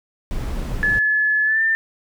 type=noise; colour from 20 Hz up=brown; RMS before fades=-25 dBFS; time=0.31-0.99 s; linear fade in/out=0 ms
type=tone with pitch glide; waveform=sine; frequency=1716 to 1790.9 Hz; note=A6 to A6; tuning=-44 to +30 cents; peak=-15 dBFS; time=0.83-1.75 s; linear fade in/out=0 ms; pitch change=+74 cents; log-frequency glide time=1.44-1.62 s
effects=none